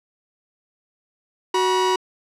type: tone pair together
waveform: 45% pulse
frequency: 371.4 / 965.5 Hz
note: F#4 / B5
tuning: +7 / -39 cents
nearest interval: octave + perfect fourth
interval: 1654 cents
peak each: -20 dBFS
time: 1.54-1.96 s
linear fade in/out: 5 ms
effects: low-pass 7000 Hz 12 dB/octave